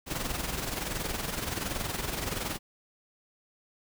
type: noise with amplitude modulation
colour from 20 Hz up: pink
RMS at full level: -31 dBFS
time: 0.06-2.59 s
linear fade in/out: 50 ms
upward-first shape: sine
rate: 21.3 Hz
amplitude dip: 60%
effects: none